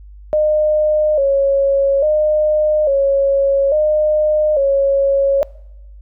sine tone with vibrato, 580 Hz, D5, 22 cents flat, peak -11 dBFS, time 0.33-5.43 s, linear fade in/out 0 ms, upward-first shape square, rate 0.59 Hz, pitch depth 87 cents each way, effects noise-tail reverb RT60 0.9 s tail -23 dB re dry + added 50 Hz sine -35 dBFS peak until 6.01 s

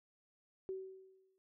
sine tone with exponential decay, 379.9 Hz, F#4, 46 cents sharp, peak -37 dBFS, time 0.69-1.38 s, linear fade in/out 0 ms, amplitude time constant 150 ms, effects none

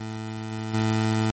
20% pulse tone with level steps, 110 Hz, A2, in tune, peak -26 / -24 / -16 dBFS, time 0-1.31 s, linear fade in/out 5 ms, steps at 0.51 / 0.73 s, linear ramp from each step 20 ms, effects MP3 32 kbps

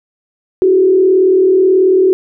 sine tone with frequency modulation, 376 Hz, F#4, 28 cents sharp, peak -6 dBFS, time 0.62-2.13 s, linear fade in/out 0 ms, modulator 38.4 Hz, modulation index 0.6, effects none

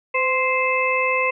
harmonic tone with a mistuned harmonic, 523.3 Hz, C5, in tune, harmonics 1 / 2 / 4 / 5, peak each -23 / -23 / -23 / -23 dBFS, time 0.14-1.31 s, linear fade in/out 10 ms, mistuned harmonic 1, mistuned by -34 cents, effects none

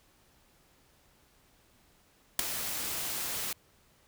white noise with ADSR envelope, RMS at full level -20 dBFS, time 2.39-3.53 s, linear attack 4 ms, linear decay 4 ms, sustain -15 dB, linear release 4 ms, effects pink hiss -65 dBFS RMS until 4.07 s

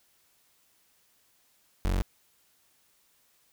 35% pulse tone, 45.86 Hz, F#1, 15 cents flat, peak -23 dBFS, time 1.85-2.02 s, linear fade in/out 0 ms, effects white hiss -67 dBFS RMS until 3.52 s

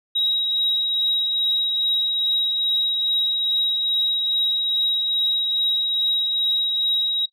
sine tone with tremolo, 3821 Hz, A#7, 42 cents sharp, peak -16 dBFS, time 0.15-7.26 s, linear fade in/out 10 ms, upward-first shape triangle, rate 2.4 Hz, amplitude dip 35%, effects noise-tail reverb RT60 0.1 s tail -19 dB re dry + tanh soft clip ceiling -12 dBFS

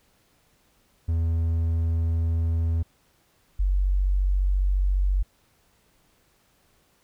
triangle / sine tone pair in turn, 82.41 / 47.26 Hz, E2 / F#1, 0 / +37 cents, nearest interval minor seventh, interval 963 cents, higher first, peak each -19 dBFS, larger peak neither, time 1.08-2.83 / 3.59-5.23 s, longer first, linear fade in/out 10 ms, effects pink hiss -64 dBFS RMS until 7.03 s

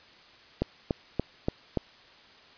click train, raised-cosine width 2 ms, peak -12 dBFS, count 5, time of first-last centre 0.62-1.773 s, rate 3.47 Hz, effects white hiss -54 dBFS RMS until 2.57 s + resampled to 11025 Hz

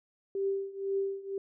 sine tone with tremolo, 392 Hz, G4, in tune, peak -26 dBFS, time 0.35-1.38 s, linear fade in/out 2 ms, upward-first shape triangle, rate 2 Hz, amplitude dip 90%, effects none

